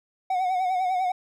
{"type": "tone with vibrato", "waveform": "triangle", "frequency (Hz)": 740, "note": "F#5", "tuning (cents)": 0, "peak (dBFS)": -20, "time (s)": [0.3, 1.12], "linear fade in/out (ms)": 5, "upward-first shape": "sine", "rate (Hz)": 10, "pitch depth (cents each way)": 58, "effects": []}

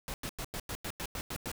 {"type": "noise bursts", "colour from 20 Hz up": "pink", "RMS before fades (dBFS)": -38, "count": 10, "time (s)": [0.08, 1.516], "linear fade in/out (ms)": 0, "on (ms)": 59, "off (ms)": 94, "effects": []}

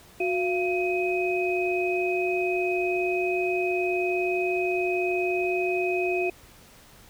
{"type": "tone cluster", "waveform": "sine", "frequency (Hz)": [364.9, 686, 2518], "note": ["F#4", "F5", "D#7"], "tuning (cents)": [-24, -31, 20], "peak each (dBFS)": [-25, -30, -29], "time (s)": [0.2, 6.3], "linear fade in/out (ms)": 5, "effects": ["pink hiss -52 dBFS RMS until 7.09 s"]}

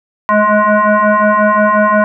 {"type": "tone with frequency modulation", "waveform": "sine", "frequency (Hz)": 207.7, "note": "G#3", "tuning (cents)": 0, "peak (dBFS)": -7, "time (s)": [0.29, 2.04], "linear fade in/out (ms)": 0, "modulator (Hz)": 421, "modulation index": 3.1, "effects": []}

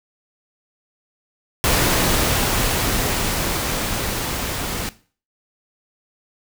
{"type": "noise with level ramp", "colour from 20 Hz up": "pink", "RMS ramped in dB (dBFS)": [-17, -26], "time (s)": [1.64, 4.89], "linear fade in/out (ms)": 0, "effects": ["noise-tail reverb RT60 0.4 s tail -17 dB re dry"]}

